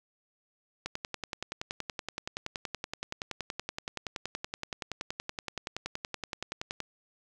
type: click train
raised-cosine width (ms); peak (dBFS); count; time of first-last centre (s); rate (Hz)
0.2; -17; 64; 0.86-6.803; 10.6
effects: none